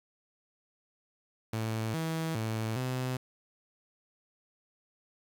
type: tone with pitch steps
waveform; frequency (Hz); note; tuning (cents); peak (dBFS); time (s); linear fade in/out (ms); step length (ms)
sawtooth; 111.2 / 161.9 / 111 / 128; A2 / E3 / A2 / C3; +19 / -31 / +16 / -38; -27; 1.53-3.17; 5; 410
effects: 9-bit